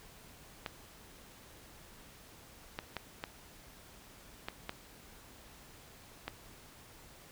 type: clicks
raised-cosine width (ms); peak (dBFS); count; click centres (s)
0.3; -21; 7; 0.662 / 2.789 / 2.967 / 3.239 / 4.485 / 4.694 / 6.28
effects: pink hiss -56 dBFS RMS until 7.31 s